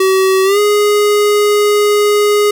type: tone with pitch glide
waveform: square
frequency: 380.5 to 414.9 Hz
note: F#4 to G#4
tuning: +48 to -2 cents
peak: -9 dBFS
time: 0-2.51 s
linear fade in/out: 5 ms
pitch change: +150 cents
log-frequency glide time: 0.44-0.59 s
effects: none